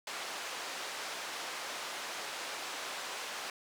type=band-pass noise; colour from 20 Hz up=pink; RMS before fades=-41 dBFS; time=0.07-3.5 s; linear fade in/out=2 ms; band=660 to 7000 Hz; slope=12 dB/octave; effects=none